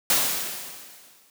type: noise with exponential decay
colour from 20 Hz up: white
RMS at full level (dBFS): -19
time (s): 0.1-1.3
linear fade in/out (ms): 1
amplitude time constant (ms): 260
effects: high-pass 150 Hz 12 dB/octave